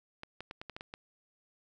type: clicks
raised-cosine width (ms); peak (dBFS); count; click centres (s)
0.3; -26; 8; 0.234 / 0.406 / 0.511 / 0.615 / 0.697 / 0.765 / 0.809 / 0.939
effects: none